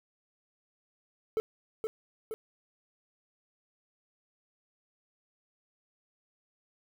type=tone with echo; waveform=triangle; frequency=440 Hz; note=A4; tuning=in tune; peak=-24 dBFS; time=1.37-1.4 s; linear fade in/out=0 ms; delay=470 ms; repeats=2; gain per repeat=-4 dB; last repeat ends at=2.34 s; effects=9-bit